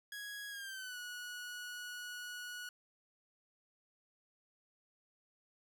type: tone with pitch glide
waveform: sawtooth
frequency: 1661.2 to 1463 Hz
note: G#6 to F#6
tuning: 0 to -20 cents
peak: -40 dBFS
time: 0.12-2.69 s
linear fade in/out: 2 ms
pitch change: -220 cents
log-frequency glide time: 0.49-0.98 s
effects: none